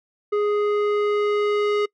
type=tone with low-pass filter sweep; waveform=square; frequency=415.3 Hz; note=G#4; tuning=in tune; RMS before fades=-21 dBFS; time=0.32-1.86 s; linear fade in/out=10 ms; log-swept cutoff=1300 to 3100 Hz; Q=0.81; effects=noise-tail reverb RT60 0.1 s tail -25 dB re dry

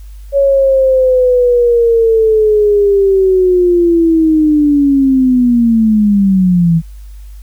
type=linear sweep; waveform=sine; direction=down; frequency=560 to 161.1 Hz; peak=-6 dBFS; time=0.32-6.82 s; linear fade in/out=50 ms; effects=added 50 Hz sine -28 dBFS peak until 7.42 s + white hiss -50 dBFS RMS until 7.42 s

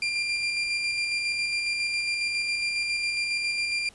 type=tone with tremolo; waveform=30% pulse; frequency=2387 Hz; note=D7; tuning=28 cents sharp; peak=-22 dBFS; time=0.02-3.89 s; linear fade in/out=2 ms; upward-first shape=square; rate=7.3 Hz; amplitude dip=25%; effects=pink hiss -54 dBFS RMS until 3.94 s + resampled to 24000 Hz

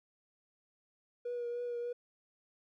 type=tone with vibrato; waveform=triangle; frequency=481 Hz; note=B4; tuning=46 cents flat; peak=-32 dBFS; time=1.25-1.93 s; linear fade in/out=10 ms; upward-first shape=triangle; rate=3.3 Hz; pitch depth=24 cents each way; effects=tanh soft clip ceiling -32 dBFS

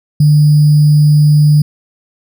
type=tone with sample-and-hold; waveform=sine; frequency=150 Hz; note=D3; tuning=37 cents sharp; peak=-4 dBFS; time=0.2-1.62 s; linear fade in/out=5 ms; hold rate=4900 Hz; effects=none

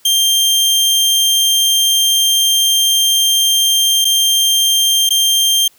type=tone with dropouts; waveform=sawtooth; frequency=3176 Hz; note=G7; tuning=22 cents sharp; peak=-7 dBFS; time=0.05-5.68 s; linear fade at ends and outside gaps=5 ms; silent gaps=4.046-4.051 / 5.092-5.105 s; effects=white hiss -51 dBFS RMS until 5.78 s

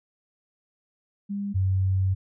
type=tone pair in turn; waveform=sine; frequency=201.1 / 94.91 Hz; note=G3 / F#2; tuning=+44 / +45 cents; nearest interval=octave + minor second; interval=1299 cents; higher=first; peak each=-27 / -20 dBFS; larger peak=second; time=1.29-1.54 / 1.54-2.15 s; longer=second; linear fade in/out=20 ms; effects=none

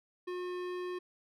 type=tone with hard clipping; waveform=sine; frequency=360.2 Hz; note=F#4; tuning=46 cents flat; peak=-38 dBFS; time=0.27-0.99 s; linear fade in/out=10 ms; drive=16 dB; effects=none

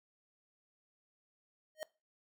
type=tone with exponential growth; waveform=square; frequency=622.3 Hz; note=D#5; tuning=in tune; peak=-35 dBFS; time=1.75-1.83 s; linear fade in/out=0 ms; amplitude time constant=16 ms; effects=noise-tail reverb RT60 0.3 s tail -22 dB re dry

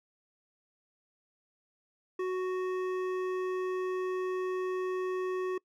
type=tone with hard clipping; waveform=triangle; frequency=370 Hz; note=F#4; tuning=in tune; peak=-32 dBFS; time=2.19-5.58 s; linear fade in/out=5 ms; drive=15 dB; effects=noise-tail reverb RT60 0.1 s tail -24 dB re dry

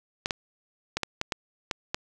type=clicks; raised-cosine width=0.2 ms; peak=-10 dBFS; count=8; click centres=0.259 / 0.308 / 0.97 / 1.033 / 1.214 / 1.322 / 1.712 / 1.945 s; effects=none

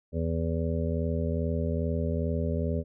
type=harmonic tone; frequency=82.41 Hz; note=E2; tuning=in tune; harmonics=1 / 2 / 3 / 5 / 6 / 7; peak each=-29 / -32 / -34 / -36 / -37 / -37 dBFS; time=0.12-2.84 s; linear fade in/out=50 ms; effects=none

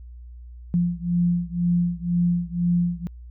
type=beating tone pair; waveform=sine; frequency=173.5 / 175.5 Hz; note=F3 / F3; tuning=-11 / +9 cents; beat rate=2 Hz; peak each=-22 / -23 dBFS; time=0.74-3.07 s; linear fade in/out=0 ms; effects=added 60 Hz sine -38 dBFS peak until 3.3 s

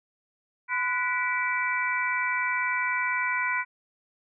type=tone cluster; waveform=sine; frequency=1010 / 1472 / 1960 / 2316 Hz; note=B5 / F#6 / B6 / D7; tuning=+39 / -9 / -14 / -25 cents; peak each=-30 dBFS; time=0.68-3.65 s; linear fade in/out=50 ms; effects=none

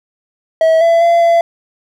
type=tone with pitch steps; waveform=triangle; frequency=646 / 670 / 681 / 677 Hz; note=E5 / E5 / F5 / E5; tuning=-35 / +28 / -44 / +46 cents; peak=-5 dBFS; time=0.61-1.41 s; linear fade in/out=2 ms; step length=200 ms; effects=none

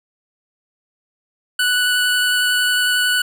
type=tone with vibrato; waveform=25% pulse; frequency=1482 Hz; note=F#6; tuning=2 cents sharp; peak=-11 dBFS; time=1.59-3.22 s; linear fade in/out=5 ms; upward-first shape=sine; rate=11 Hz; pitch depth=9 cents each way; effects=none

